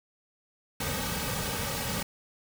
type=noise with comb filter; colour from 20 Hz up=pink; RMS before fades=-32 dBFS; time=0.8-2.03 s; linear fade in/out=5 ms; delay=2.9 ms; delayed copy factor=-0.8; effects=none